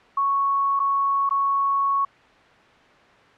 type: tone with dropouts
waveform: sine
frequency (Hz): 1108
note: C#6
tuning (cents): -1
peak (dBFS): -18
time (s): 0.17-2.05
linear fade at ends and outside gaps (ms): 5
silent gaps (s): 0.794-0.799 / 1.293-1.308
effects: white hiss -51 dBFS RMS until 3.37 s + low-pass 2000 Hz 12 dB/octave